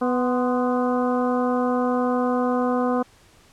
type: harmonic tone with a mistuned harmonic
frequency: 248.3 Hz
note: B3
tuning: 9 cents sharp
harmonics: 1 / 2 / 3 / 4 / 5 / 6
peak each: -22 / -24 / -28 / -30 / -31 / -39 dBFS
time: 0.01-3.03 s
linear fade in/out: 10 ms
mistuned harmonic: 4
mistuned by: +71 cents
effects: pink hiss -54 dBFS RMS until 3.52 s + low-pass 10000 Hz 12 dB/octave